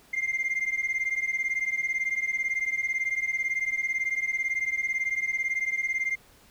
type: beating tone pair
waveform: sine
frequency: 2093 / 2111 Hz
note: C7 / C7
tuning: 0 / +15 cents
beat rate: 18 Hz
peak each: -27 dBFS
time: 0.13-6.16 s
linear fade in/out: 10 ms
effects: tanh soft clip ceiling -22 dBFS + pink hiss -57 dBFS RMS until 6.5 s